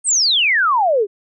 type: exponential sweep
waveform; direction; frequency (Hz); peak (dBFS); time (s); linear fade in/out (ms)
sine; down; 8980 to 380.7; -12; 0.04-1.07; 50
effects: none